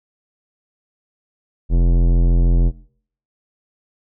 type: tone with tanh clipping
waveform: sine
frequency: 43.08 Hz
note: F1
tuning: 23 cents flat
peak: -13 dBFS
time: 1.69-2.72 s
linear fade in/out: 50 ms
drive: 17 dB
effects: noise-tail reverb RT60 0.6 s tail -22 dB re dry